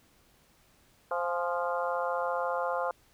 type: harmonic tone with a mistuned harmonic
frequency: 174.6 Hz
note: F3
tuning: in tune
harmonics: 3 / 4 / 5 / 6 / 7 / 8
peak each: -32 / -35 / -36 / -36 / -38 / -39 dBFS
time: 1.11-2.91 s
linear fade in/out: 2 ms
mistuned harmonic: 5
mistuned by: -45 cents
effects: pink hiss -64 dBFS RMS until 3.13 s